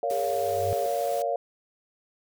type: chord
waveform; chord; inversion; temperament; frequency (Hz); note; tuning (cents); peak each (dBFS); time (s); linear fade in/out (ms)
sine; Bb minor; none; equal with one note detuned; 466.2 / 562.1 / 698.5; Bb4 / Db5 / F5; 0 / +24 / 0; -31 / -28 / -28; 0.03-1.36; 2
type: noise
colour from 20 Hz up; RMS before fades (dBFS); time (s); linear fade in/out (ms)
white; -42; 0.1-1.22; 0
type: tone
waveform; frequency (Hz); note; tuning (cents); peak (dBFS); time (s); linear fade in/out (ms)
sine; 409.9; G#4; -23; -33; 0.11-0.86; 0
type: tone with exponential growth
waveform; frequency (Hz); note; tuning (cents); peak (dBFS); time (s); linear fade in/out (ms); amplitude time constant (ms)
sine; 96.9; G2; -20; -27; 0.17-0.73; 0; 120
effects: none